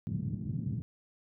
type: band-pass noise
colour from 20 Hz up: pink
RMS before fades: -35 dBFS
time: 0.07-0.82 s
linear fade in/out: 0 ms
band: 110 to 190 Hz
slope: 24 dB/octave
effects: none